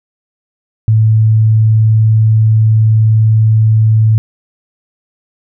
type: tone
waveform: sine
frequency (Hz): 109.9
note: A2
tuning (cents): -2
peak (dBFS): -5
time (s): 0.88-4.18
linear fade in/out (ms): 0
effects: none